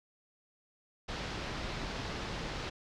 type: low-pass noise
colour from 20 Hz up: pink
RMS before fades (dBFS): -39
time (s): 1.08-2.7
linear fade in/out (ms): 10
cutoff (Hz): 5200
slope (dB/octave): 24
effects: none